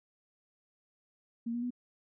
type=tone with pitch steps; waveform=sine; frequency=232.6 / 239.1 / 245.9 Hz; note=A#3 / A#3 / B3; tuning=-4 / +44 / -7 cents; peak=-32 dBFS; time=1.46-1.706 s; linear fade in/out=10 ms; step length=82 ms; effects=none